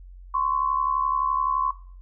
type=tone pair together; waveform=sine; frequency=1037 / 1108.7 Hz; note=C6 / C#6; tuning=-16 / 0 cents; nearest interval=minor second; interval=116 cents; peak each=-24 dBFS; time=0.34-1.71 s; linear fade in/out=5 ms; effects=noise-tail reverb RT60 0.5 s tail -17 dB re dry + added 45 Hz sine -41 dBFS peak until 2.01 s